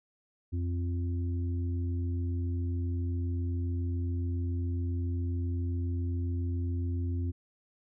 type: harmonic tone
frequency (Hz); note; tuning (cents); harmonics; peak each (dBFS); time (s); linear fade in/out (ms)
87.31; F2; 0; 1 / 3 / 4; -29 / -39 / -46; 0.52-7.32; 20
effects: none